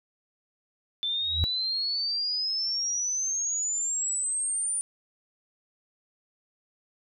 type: exponential sweep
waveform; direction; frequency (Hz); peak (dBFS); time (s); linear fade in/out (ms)
sine; up; 3520 to 9360; -26; 1.03-4.81; 0
type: tone with exponential growth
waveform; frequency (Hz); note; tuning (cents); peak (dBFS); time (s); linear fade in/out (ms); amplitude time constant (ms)
sine; 82; E2; -9; -19; 1.21-1.44; 0; 48
effects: none